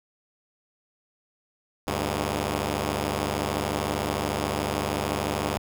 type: tone pair together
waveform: 5% pulse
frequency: 73.54 / 100 Hz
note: D2 / G2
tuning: +3 / +35 cents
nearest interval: perfect fourth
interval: 532 cents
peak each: -17 dBFS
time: 1.87-5.58 s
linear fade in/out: 5 ms
effects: none